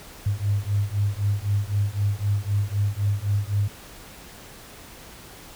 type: beating tone pair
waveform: sine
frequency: 99.8 / 103.7 Hz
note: G2 / G#2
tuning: +32 / -2 cents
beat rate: 3.9 Hz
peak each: -24 dBFS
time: 0.26-3.68 s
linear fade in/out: 5 ms
effects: pink hiss -44 dBFS RMS until 5.55 s